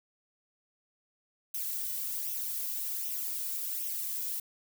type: noise with flanger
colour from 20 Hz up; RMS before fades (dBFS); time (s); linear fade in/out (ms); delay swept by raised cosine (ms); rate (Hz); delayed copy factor
violet; -35; 1.54-4.4; 5; 0.33 to 2.03; 1.3; +0.55
effects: none